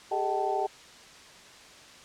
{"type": "tone cluster", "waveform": "sine", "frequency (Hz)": [395.6, 428.8, 620, 763, 878], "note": ["G4", "A4", "D#5", "G5", "A5"], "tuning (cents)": [16, -45, -6, -47, -4], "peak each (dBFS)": [-32, -35, -35, -29, -34], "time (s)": [0.11, 0.67], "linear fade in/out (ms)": 10, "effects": ["white hiss -50 dBFS RMS until 2.04 s", "low-pass 6000 Hz 12 dB/octave"]}